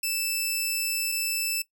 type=tone pair in turn; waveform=10% pulse; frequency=2640 / 2640 Hz; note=E7 / E7; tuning=+2 / +2 cents; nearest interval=unison; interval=0 cents; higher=neither; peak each=-17 dBFS; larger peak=neither; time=0.03-1.12 / 1.12-1.62 s; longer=first; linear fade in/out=5 ms; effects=noise-tail reverb RT60 0.1 s tail -18 dB re dry